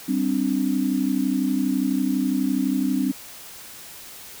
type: chord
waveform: sine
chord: G suspended fourth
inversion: none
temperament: equal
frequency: 196 / 261.6 / 293.7 Hz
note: G3 / C4 / D4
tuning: 0 / 0 / 0 cents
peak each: -26 / -22 / -25 dBFS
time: 0.08-3.12 s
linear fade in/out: 10 ms
effects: white hiss -41 dBFS RMS until 4.4 s